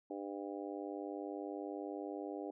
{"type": "harmonic tone", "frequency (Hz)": 100, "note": "G2", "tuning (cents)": 35, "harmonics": [3, 4, 5, 6, 7, 8], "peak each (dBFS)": [-44, -46, -48, -50, -51, -52], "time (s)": [0.1, 2.51], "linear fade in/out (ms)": 5, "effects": []}